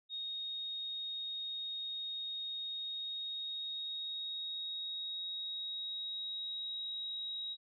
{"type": "tone with pitch glide", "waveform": "sine", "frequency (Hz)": [3729, 3812], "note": ["A#7", "A#7"], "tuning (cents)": [0, 38], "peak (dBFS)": -38, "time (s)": [0.09, 7.57], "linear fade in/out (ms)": 50, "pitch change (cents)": 38, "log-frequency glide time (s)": [2.65, 6.85], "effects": []}